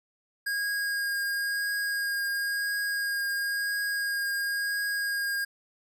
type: tone with vibrato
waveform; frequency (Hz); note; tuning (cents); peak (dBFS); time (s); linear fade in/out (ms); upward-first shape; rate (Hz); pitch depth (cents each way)
square; 1630; G#6; -33; -28; 0.46-5.45; 10; triangle; 0.97; 13
effects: none